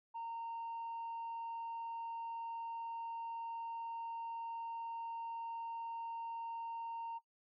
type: tone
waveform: sine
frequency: 921 Hz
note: A#5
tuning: 21 cents flat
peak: -39 dBFS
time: 0.14-7.19 s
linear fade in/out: 20 ms
effects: noise-tail reverb RT60 0.1 s tail -17 dB re dry + tanh soft clip ceiling -39 dBFS